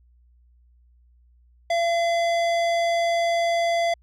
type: tone with low-pass filter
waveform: square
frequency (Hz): 680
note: F5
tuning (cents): -46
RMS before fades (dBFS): -22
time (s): 1.7-3.94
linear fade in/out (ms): 5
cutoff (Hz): 5700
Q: 0.63
effects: added 60 Hz sine -54 dBFS peak until 4.02 s